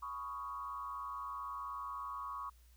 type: tone with frequency modulation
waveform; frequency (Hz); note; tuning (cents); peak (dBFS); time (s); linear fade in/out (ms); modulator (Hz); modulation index
sine; 1115; C#6; +10; -40; 0.02-2.5; 10; 123; 0.9
effects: added 60 Hz sine -60 dBFS peak until 2.76 s + white hiss -71 dBFS RMS until 2.76 s